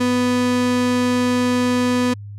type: tone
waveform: 35% pulse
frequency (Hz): 248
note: B3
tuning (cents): +7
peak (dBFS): -14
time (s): 0-2.14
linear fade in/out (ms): 10
effects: added 102 Hz sine -31 dBFS peak until 2.38 s + low-pass 9000 Hz 12 dB/octave